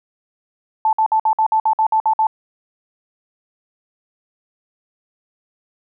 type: tone bursts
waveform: sine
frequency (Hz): 877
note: A5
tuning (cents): -6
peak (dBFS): -12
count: 11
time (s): 0.85-2.269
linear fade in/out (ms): 2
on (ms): 79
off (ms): 55
effects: none